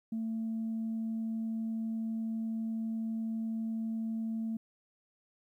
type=tone; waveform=sine; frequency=224 Hz; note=A3; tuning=31 cents sharp; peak=-31 dBFS; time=0.12-4.57 s; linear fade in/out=5 ms; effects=tanh soft clip ceiling -29 dBFS + 12-bit